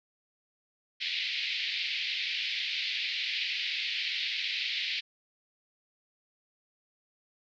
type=band-pass noise; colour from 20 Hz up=pink; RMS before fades=-33 dBFS; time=1-5.01 s; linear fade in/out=20 ms; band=2100 to 4500 Hz; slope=48 dB/octave; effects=none